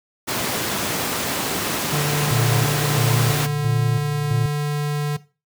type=high-pass noise; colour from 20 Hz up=pink; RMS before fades=-24 dBFS; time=0.27-3.47 s; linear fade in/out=20 ms; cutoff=150 Hz; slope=12 dB/octave
type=tone; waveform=square; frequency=147.2 Hz; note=D3; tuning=4 cents sharp; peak=-21 dBFS; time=1.92-5.17 s; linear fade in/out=10 ms
type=tone with tremolo; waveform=triangle; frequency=116.54 Hz; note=A#2; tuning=in tune; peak=-17 dBFS; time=2.31-4.46 s; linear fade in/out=0 ms; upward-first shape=square; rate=1.5 Hz; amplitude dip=70%
effects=noise-tail reverb RT60 0.3 s tail -17 dB re dry